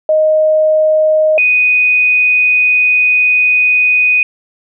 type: tone pair in turn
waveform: sine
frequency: 622.3 / 2489 Hz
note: D#5 / D#7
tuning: 0 / 0 cents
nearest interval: 2 octaves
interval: 2400 cents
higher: second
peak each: -7 dBFS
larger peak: neither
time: 0.09-1.38 / 1.38-4.23 s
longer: second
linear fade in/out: 2 ms
effects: none